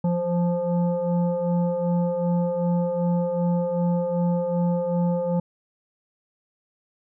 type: tone with frequency modulation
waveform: sine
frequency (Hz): 175.3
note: F3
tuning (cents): +7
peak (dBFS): -20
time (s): 0.04-5.4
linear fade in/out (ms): 5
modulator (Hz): 348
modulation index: 1.3
effects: none